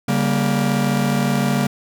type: chord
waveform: 45% pulse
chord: G diminished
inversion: second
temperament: just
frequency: 141.12 / 196 / 235.2 Hz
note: Db3 / G3 / Bb3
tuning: +31 / 0 / +16 cents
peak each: -21 dBFS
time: 0.08-1.67 s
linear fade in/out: 5 ms
effects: none